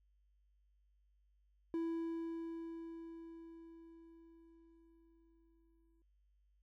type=tone with exponential decay; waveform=triangle; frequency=330.8 Hz; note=E4; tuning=6 cents sharp; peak=-33 dBFS; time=1.74-6.02 s; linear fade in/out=1 ms; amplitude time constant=930 ms; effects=added 50 Hz sine -70 dBFS peak until 6.62 s